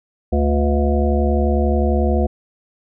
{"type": "harmonic tone with a mistuned harmonic", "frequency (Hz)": 71.3, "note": "C#2", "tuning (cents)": 49, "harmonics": [1, 3, 5, 7, 9, 10], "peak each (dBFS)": [-16, -21, -23, -24, -26, -26], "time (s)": [0.32, 2.27], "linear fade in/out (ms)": 10, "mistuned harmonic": 3, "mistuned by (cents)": 58, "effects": []}